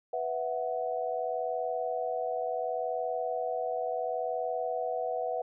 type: chord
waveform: sine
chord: B suspended fourth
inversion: none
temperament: equal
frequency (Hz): 493.9 / 659.3 / 740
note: B4 / E5 / F#5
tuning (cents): 0 / 0 / 0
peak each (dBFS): -34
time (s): 0.13-5.42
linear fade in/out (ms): 5
effects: none